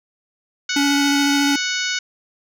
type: harmonic tone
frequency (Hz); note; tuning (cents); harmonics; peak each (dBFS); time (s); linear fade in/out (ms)
740; F#5; 0; 2 / 3 / 4 / 5 / 6 / 7 / 8 / 9; -25 / -27 / -28 / -29 / -30 / -30 / -31 / -32; 0.69-1.99; 5
type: tone with vibrato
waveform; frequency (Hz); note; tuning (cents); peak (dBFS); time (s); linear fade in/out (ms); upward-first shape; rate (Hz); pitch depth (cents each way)
square; 283; C#4; +36; -17; 0.76-1.56; 5; square; 14; 9
effects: none